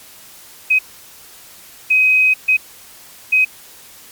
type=tone bursts at uneven times; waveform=sine; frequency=2523 Hz; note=D#7; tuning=23 cents sharp; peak=-9 dBFS; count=4; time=0.7-0.79 / 1.9-2.34 / 2.48-2.57 / 3.32-3.45 s; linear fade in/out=10 ms; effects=white hiss -41 dBFS RMS until 4.11 s + MP3 96 kbps